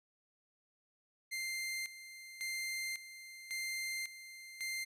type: tone with tremolo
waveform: sawtooth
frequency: 2093 Hz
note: C7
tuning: in tune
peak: -34 dBFS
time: 1.31-4.85 s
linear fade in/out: 20 ms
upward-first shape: square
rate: 0.91 Hz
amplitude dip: 75%
effects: resampled to 32000 Hz